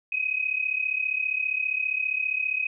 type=tone pair together; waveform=sine; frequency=2509 / 2544 Hz; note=D#7 / D#7; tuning=+14 / +38 cents; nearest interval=unison; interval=24 cents; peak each=-27 dBFS; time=0.12-2.67 s; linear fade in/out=5 ms; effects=none